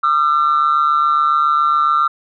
sine tone pair together, 1202 / 1349.2 Hz, D6 / E6, +40 / +40 cents, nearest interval major second, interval 200 cents, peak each -13 dBFS, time 0.03-2.08 s, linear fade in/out 10 ms, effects tanh soft clip ceiling -7 dBFS

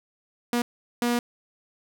sawtooth tone bursts at uneven times, 240 Hz, B3, 49 cents flat, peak -18 dBFS, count 2, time 0.53-0.62 / 1.02-1.19 s, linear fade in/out 2 ms, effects none

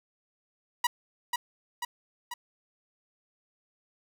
sawtooth tone with echo, 967 Hz, B5, 37 cents flat, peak -19 dBFS, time 0.84-0.87 s, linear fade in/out 5 ms, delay 490 ms, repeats 3, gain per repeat -4 dB, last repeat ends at 2.34 s, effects none

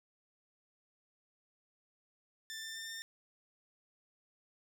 15% pulse tone with pitch steps, 1776 / 1786.3 / 1796.6 / 1807 Hz, A6 / A6 / A6 / A6, +16 / +26 / +36 / +46 cents, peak -36 dBFS, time 2.5-3.02 s, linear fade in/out 0 ms, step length 130 ms, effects none

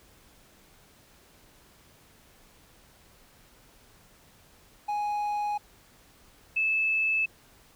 triangle / sine tone pair in turn, 830.6 / 2617 Hz, G#5 / E7, 0 / -13 cents, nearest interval octave + minor sixth, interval 1987 cents, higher second, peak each -25 / -23 dBFS, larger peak second, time 4.88-5.58 / 6.56-7.26 s, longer neither, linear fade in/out 10 ms, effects pink hiss -58 dBFS RMS until 7.75 s

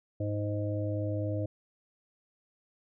harmonic tone, 103.83 Hz, G#2, in tune, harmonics 1 / 3 / 5 / 6, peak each -31 / -36 / -38 / -39 dBFS, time 0.2-1.46 s, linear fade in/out 5 ms, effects none

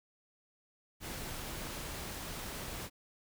pink noise, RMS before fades -42 dBFS, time 1-2.9 s, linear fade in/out 50 ms, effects none

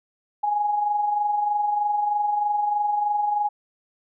sine tone with amplitude modulation, 830.6 Hz, G#5, in tune, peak -18 dBFS, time 0.43-3.49 s, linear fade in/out 10 ms, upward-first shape sine, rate 23.2 Hz, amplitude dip 45%, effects none

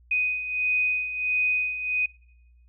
sine beating tone pair, 2495 / 2496.5 Hz, D#7 / D#7, +4 / +5 cents, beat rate 1.5 Hz, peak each -30 / -24 dBFS, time 0.11-2.06 s, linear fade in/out 5 ms, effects noise-tail reverb RT60 1.0 s tail -26 dB re dry + added 60 Hz sine -53 dBFS peak until 2.68 s

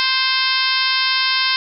harmonic tone, 523.3 Hz, C5, in tune, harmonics 2 / 3 / 4 / 5 / 6 / 7 / 8 / 9 / 10, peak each -24 / -24 / -24 / -24 / -24 / -24 / -24 / -24 / -24 dBFS, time 0-1.56 s, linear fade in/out 0 ms, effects none

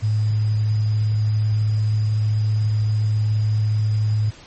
sine tone with sample-and-hold, 107 Hz, A2, 48 cents flat, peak -16 dBFS, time 0.02-4.31 s, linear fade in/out 20 ms, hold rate 4900 Hz, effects pink hiss -44 dBFS RMS until 4.46 s + MP3 32 kbps

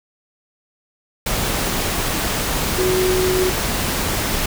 sine tone in noise, 370 Hz, F#4, in tune, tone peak -16 dBFS, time 2.78-3.5 s, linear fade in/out 5 ms, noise pink, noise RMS -21 dBFS, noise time 1.26-4.46 s, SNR +2 dB, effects none

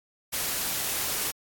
white noise, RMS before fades -29 dBFS, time 0.32-1.32 s, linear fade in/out 20 ms, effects AAC 64 kbps

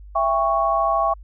sine chord, C# diminished, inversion first, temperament just, 665.2 / 798.3 / 1108.7 Hz, E5 / G5 / C#6, +16 / +31 / 0 cents, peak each -21 / -23 / -20 dBFS, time 0.15-1.14 s, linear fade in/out 10 ms, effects added 50 Hz sine -38 dBFS peak until 1.23 s

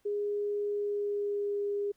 sine tone with pitch glide, 411.4 to 406.7 Hz, G#4 to G#4, -16 to -36 cents, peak -29 dBFS, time 0.05-1.92 s, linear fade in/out 10 ms, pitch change -20 cents, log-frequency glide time 0.69-1.62 s, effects pink hiss -72 dBFS RMS until 1.96 s

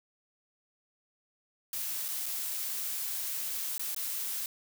blue noise with dropouts, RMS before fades -35 dBFS, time 1.73-4.46 s, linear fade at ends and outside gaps 1 ms, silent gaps 2.082-2.086 / 2.259-2.263 / 3.78-3.795 / 3.947-3.963 s, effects none

